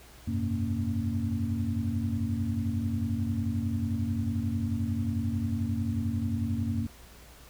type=tone cluster; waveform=sine; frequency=90.1 / 101.3 / 126 / 229.9 / 277.8 Hz; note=F#2 / G#2 / B2 / A#3 / C#4; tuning=-45 / -43 / +35 / -24 / +4 cents; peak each=-32 / -33 / -38 / -31 / -38 dBFS; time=0.27-6.87 s; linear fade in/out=10 ms; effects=added 60 Hz sine -53 dBFS peak until 7.49 s + pink hiss -53 dBFS RMS until 7.49 s